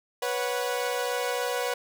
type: chord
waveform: sawtooth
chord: B suspended second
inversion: none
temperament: equal with one note detuned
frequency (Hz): 491 / 554.4 / 740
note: B4 / C#5 / F#5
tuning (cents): -10 / 0 / 0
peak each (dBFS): -25 / -29 / -30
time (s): 0.22-1.74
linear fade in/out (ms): 5
effects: none